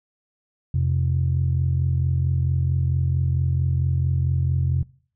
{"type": "tone pair together", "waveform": "sine", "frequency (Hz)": [86.73, 131.2], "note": ["F2", "C3"], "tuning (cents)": [-11, 5], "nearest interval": "perfect fifth", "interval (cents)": 716, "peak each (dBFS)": -20, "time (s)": [0.74, 4.83], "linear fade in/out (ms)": 5, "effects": ["noise-tail reverb RT60 0.5 s tail -23 dB re dry", "tanh soft clip ceiling -12 dBFS"]}